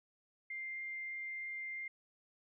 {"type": "tone", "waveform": "sine", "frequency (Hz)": 2101, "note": "C7", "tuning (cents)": 7, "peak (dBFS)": -40, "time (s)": [0.5, 1.88], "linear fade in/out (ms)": 5, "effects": []}